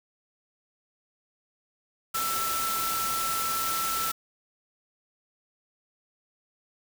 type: tone in noise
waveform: sine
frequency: 1331 Hz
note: E6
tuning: 16 cents sharp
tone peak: -29 dBFS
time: 2.14-4.12 s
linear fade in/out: 10 ms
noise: white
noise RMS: -31 dBFS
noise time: 2.14-4.12 s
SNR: -1 dB
effects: none